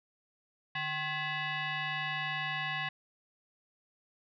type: tone with frequency modulation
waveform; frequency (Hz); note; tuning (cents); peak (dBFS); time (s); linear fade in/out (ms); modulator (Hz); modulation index
sine; 150; D3; +37; -32; 0.75-2.89; 5; 921; 3
effects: none